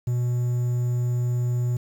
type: tone with quantisation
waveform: triangle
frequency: 122.3 Hz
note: B2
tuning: 16 cents flat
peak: -19 dBFS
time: 0.07-1.77 s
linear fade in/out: 5 ms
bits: 8
effects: none